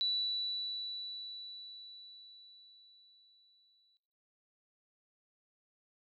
sine tone with exponential decay, 3951 Hz, B7, in tune, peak -29 dBFS, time 0.01-3.97 s, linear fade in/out 0 ms, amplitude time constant 860 ms, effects noise-tail reverb RT60 1.0 s tail -21 dB re dry

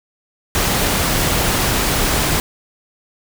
pink noise, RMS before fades -17 dBFS, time 0.55-2.4 s, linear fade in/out 0 ms, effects none

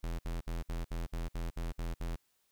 square tone bursts, 42.04 Hz, E1, 35 cents sharp, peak -35 dBFS, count 10, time 0.03-2.161 s, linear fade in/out 10 ms, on 160 ms, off 59 ms, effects white hiss -75 dBFS RMS until 2.51 s

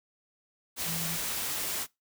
sine tone in noise, 164.81 Hz, E3, in tune, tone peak -37 dBFS, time 0.84-1.19 s, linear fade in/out 50 ms, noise white, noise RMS -33 dBFS, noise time 0.76-1.87 s, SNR -7 dB, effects noise-tail reverb RT60 0.2 s tail -22 dB re dry

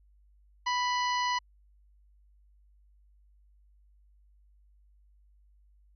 harmonic tone with a mistuned harmonic, 987.8 Hz, B5, in tune, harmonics 1 / 2 / 3 / 4 / 5 / 6, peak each -28 / -34 / -38 / -40 / -42 / -44 dBFS, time 0.66-1.39 s, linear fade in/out 10 ms, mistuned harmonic 4, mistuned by +85 cents, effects added 50 Hz sine -59 dBFS peak until 5.95 s

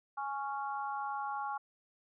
harmonic tone, 277.2 Hz, C#4, in tune, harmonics 3 / 4 / 5, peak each -37 / -40 / -43 dBFS, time 0.17-1.58 s, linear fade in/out 10 ms, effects none

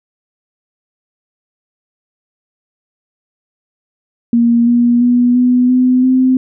sine tone with pitch steps, 235.1 / 239.5 / 244 / 248.5 / 253.1 / 257.9 Hz, A#3 / A#3 / B3 / B3 / B3 / C4, +15 / +47 / -21 / +11 / +43 / -25 cents, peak -7 dBFS, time 4.33-6.37 s, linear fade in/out 2 ms, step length 340 ms, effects none

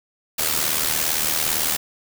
white noise with amplitude modulation, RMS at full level -19 dBFS, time 0.38-1.77 s, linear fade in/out 10 ms, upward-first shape sine, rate 77.6 Hz, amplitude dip 65%, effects none

